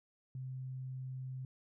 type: tone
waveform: sine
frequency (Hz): 130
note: C3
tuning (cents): -11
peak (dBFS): -40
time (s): 0.35-1.45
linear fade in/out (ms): 2
effects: none